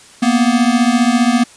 square beating tone pair, 233.1 / 248.1 Hz, A#3 / B3, 0 / +8 cents, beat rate 15 Hz, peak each -14 dBFS, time 0.22-1.44 s, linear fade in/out 10 ms, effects white hiss -42 dBFS RMS until 1.56 s + resampled to 22050 Hz

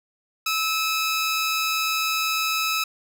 15% pulse tone pair together, 1300 / 2454 Hz, E6 / D#7, -24 / -25 cents, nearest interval major seventh, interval 1099 cents, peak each -16 / -24 dBFS, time 0.46-2.84 s, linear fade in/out 5 ms, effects none

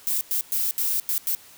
violet noise bursts at uneven times, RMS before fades -24 dBFS, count 6, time 0.07-0.21 / 0.31-0.41 / 0.52-0.71 / 0.78-1 / 1.09-1.18 / 1.27-1.35 s, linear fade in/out 0 ms, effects white hiss -49 dBFS RMS until 1.57 s

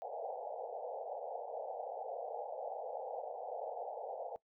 white band-pass noise, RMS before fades -43 dBFS, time 0.02-4.36 s, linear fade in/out 0 ms, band 460 to 830 Hz, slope 96 dB/octave, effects noise-tail reverb RT60 0.1 s tail -20 dB re dry

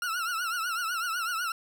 40% pulse tone with vibrato, 1382 Hz, F6, 19 cents flat, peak -28 dBFS, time 0.02-1.52 s, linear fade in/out 2 ms, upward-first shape triangle, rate 8 Hz, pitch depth 130 cents each way, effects none

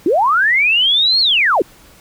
sine linear two-way sweep, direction up then down, 292.7 to 4381 to 292.7 Hz, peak -10 dBFS, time 0.06-1.62 s, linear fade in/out 2 ms, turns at 1.2 s, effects pink hiss -45 dBFS RMS until 2 s

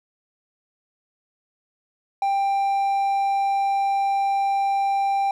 triangle tone, 790 Hz, G5, 13 cents sharp, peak -17 dBFS, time 2.22-5.31 s, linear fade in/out 2 ms, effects none

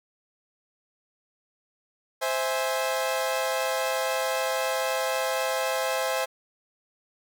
sawtooth chord, C augmented, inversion none, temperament equal with one note detuned, 523.3 / 655.1 / 830.6 Hz, C5 / E5 / G#5, 0 / -11 / 0 cents, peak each -24 / -26 / -28 dBFS, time 2.21-6.26 s, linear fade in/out 20 ms, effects none

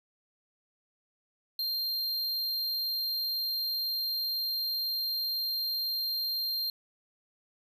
square tone, 4186 Hz, C8, in tune, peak -30 dBFS, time 1.59-6.7 s, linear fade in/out 2 ms, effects 12-bit

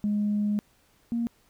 sine tone pair in turn, 207.7 / 234.1 Hz, G#3 / A#3, 0 / +8 cents, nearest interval major second, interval 208 cents, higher second, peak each -22 / -24 dBFS, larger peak first, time 0.04-0.59 / 1.12-1.27 s, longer first, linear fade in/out 0 ms, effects tanh soft clip ceiling -19 dBFS + pink hiss -64 dBFS RMS until 1.49 s

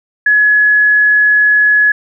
sine tone, 1693 Hz, G#6, 33 cents sharp, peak -6 dBFS, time 0.26-1.92 s, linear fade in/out 5 ms, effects none

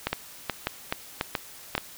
two click trains, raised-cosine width 0.3 ms, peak -9 / -9 dBFS, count 5 / 4, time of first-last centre 0.07-1.779 / 0.13-1.752 s, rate 2.34 / 1.85 Hz, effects white hiss -46 dBFS RMS until 1.97 s

